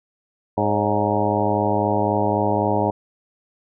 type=harmonic tone with a mistuned harmonic; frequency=103.9 Hz; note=G#2; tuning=1 cent sharp; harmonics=1 / 2 / 3 / 4 / 5 / 6 / 7 / 8 / 9; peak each=-26 / -26 / -26 / -26 / -26 / -26 / -26 / -26 / -26 dBFS; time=0.57-2.91 s; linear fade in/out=10 ms; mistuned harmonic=5; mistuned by=+67 cents; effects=none